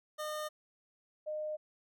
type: tone pair in turn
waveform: 25% pulse / sine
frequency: 609 / 611.8 Hz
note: D#5 / D#5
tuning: -37 / -29 cents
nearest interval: unison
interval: 8 cents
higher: second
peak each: -33 / -35 dBFS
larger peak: first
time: 0.18-0.49 / 1.26-1.57 s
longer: neither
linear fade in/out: 20 ms
effects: none

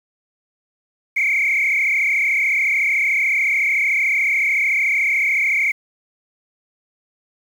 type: tone with frequency modulation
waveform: sine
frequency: 2217 Hz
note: C#7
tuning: in tune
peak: -14 dBFS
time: 1.16-5.72 s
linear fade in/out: 10 ms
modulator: 33.7 Hz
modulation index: 3.4
effects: tanh soft clip ceiling -11 dBFS + 7-bit

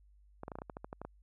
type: clicks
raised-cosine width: 1 ms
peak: -28 dBFS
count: 12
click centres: 0.434 / 0.481 / 0.518 / 0.555 / 0.587 / 0.619 / 0.698 / 0.769 / 0.845 / 0.929 / 1.016 / 1.05 s
effects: added 50 Hz sine -60 dBFS peak until 1.22 s

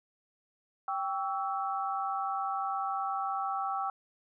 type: chord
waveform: sine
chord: C# diminished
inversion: second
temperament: equal with one note detuned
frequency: 784 / 1132.7 / 1318.5 Hz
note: G5 / C#6 / E6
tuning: 0 / +37 / 0 cents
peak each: -33 / -37 / -35 dBFS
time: 0.88-3.9 s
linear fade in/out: 2 ms
effects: none

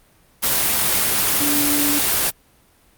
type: tone in noise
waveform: sine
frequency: 290.5 Hz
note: D4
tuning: 19 cents flat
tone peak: -21 dBFS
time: 1.4-2 s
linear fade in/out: 20 ms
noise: white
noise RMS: -18 dBFS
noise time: 0.42-2.31 s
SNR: -6 dB
effects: pink hiss -55 dBFS RMS until 2.97 s + Opus 32 kbps

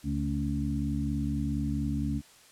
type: harmonic tone with a mistuned harmonic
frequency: 70.8 Hz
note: C#2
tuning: 37 cents sharp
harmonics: 1 / 2 / 3 / 4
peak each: -33 / -33 / -33 / -33 dBFS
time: 0.03-2.22 s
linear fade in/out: 50 ms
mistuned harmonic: 3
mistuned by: +52 cents
effects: white hiss -56 dBFS RMS until 2.51 s + low-pass 10000 Hz 12 dB/octave

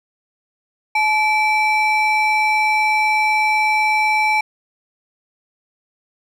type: ring-modulated tone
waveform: triangle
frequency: 1592 Hz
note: G6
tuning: 26 cents sharp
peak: -9 dBFS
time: 0.95-4.41 s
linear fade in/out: 5 ms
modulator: 732 Hz
effects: none

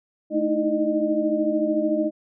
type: tone cluster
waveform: sine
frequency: 217.9 / 307.3 / 320.8 / 611 Hz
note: A3 / D#4 / E4 / D#5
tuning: -17 / -21 / -47 / -32 cents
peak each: -29 / -24 / -25 / -24 dBFS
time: 0.3-2.11 s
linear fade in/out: 50 ms
effects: none

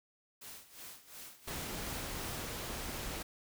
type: noise with tremolo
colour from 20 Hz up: white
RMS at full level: -48 dBFS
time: 0.41-2.44 s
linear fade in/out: 10 ms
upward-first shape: sine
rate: 2.8 Hz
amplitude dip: 80%
type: noise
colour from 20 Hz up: pink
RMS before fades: -41 dBFS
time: 1.47-3.23 s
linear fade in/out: 10 ms
effects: none

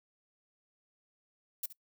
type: noise with echo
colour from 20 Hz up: violet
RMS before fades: -35 dBFS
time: 1.63-1.66 s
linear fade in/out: 5 ms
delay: 68 ms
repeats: 1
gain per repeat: -14 dB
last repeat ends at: 1.728 s
effects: noise-tail reverb RT60 0.1 s tail -21 dB re dry

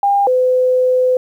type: tone pair in turn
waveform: sine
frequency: 803 / 507.5 Hz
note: G5 / B4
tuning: +41 / +47 cents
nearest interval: minor sixth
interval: 794 cents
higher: first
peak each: -10 dBFS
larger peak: neither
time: 0.03-0.27 / 0.27-1.17 s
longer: second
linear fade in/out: 2 ms
effects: 8-bit

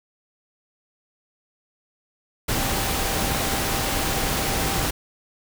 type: tone in noise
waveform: sine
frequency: 784 Hz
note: G5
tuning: in tune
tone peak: -33 dBFS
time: 2.57-4.87 s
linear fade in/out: 10 ms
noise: pink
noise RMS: -24 dBFS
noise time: 2.48-4.91 s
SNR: -12 dB
effects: none

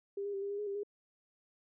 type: tone with pitch steps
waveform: sine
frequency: 399 / 405.8 / 392.4 / 400.9 / 405.2 / 416.7 / 397.7 / 410.4 Hz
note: G4 / G#4 / G4 / G4 / G#4 / G#4 / G4 / G#4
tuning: +31 / -40 / +2 / +39 / -43 / +6 / +25 / -21 cents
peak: -35 dBFS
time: 0.17-0.834 s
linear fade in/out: 5 ms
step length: 83 ms
effects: none

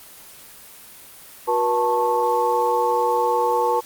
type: tone cluster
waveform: sine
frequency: 364.8 / 482.1 / 880 / 1094 Hz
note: F#4 / B4 / A5 / C#6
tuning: -24 / -42 / 0 / -23 cents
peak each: -28 / -21 / -20 / -26 dBFS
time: 1.47-3.81 s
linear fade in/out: 20 ms
effects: white hiss -43 dBFS RMS until 3.85 s + Opus 24 kbps

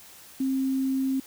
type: tone with quantisation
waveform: sine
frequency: 266 Hz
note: C4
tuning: 29 cents sharp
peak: -23 dBFS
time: 0.4-1.2 s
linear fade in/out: 5 ms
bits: 8
effects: white hiss -49 dBFS RMS until 1.26 s

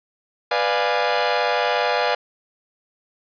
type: chord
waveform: sawtooth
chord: B diminished seventh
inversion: none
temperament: equal with one note detuned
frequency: 493.9 / 593.1 / 698.5 / 830.6 Hz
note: B4 / D5 / F5 / Ab5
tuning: 0 / +17 / 0 / 0 cents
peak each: -20 dBFS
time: 0.51-2.15 s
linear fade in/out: 5 ms
effects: resampled to 11025 Hz + 7-bit

